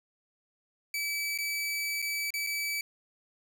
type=tone with dropouts; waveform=sawtooth; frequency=2300 Hz; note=D7; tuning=37 cents flat; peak=-27 dBFS; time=0.94-2.81 s; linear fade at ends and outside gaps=2 ms; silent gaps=1.377-1.386 / 2.019-2.024 / 2.305-2.339 / 2.466-2.47 s; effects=none